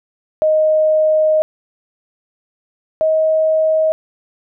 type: tone pair in turn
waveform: sine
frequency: 622.3 / 631.7 Hz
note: D#5 / D#5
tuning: 0 / +26 cents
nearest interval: unison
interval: 26 cents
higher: second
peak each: -10 / -11 dBFS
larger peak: first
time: 0.42-1.42 / 3.01-3.92 s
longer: first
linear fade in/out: 0 ms
effects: none